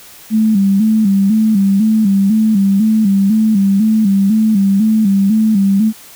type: tone with vibrato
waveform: sine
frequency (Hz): 207.2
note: G#3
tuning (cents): -4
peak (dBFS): -8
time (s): 0.3-5.93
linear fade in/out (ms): 50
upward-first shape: square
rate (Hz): 2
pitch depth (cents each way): 93
effects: white hiss -38 dBFS RMS until 6.15 s